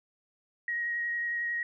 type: tone with vibrato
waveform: sine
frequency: 1889 Hz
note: A#6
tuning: 22 cents sharp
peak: -29 dBFS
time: 0.68-1.63 s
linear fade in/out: 2 ms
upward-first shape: triangle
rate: 11 Hz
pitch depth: 13 cents each way
effects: none